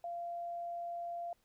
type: tone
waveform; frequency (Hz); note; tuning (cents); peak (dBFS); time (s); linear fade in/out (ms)
sine; 690; F5; -21; -38; 0.04-1.33; 2
effects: pink hiss -75 dBFS RMS until 1.44 s